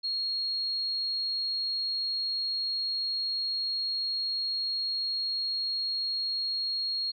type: tone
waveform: sine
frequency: 4283 Hz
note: C8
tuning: 40 cents sharp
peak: -28 dBFS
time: 0.03-7.12 s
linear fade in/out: 20 ms
effects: none